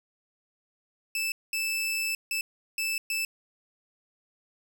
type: tone bursts at uneven times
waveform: sawtooth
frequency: 2634 Hz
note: E7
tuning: 2 cents flat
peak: -24 dBFS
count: 5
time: 1.15-1.32 / 1.53-2.15 / 2.31-2.41 / 2.78-2.98 / 3.1-3.25 s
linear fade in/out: 2 ms
effects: none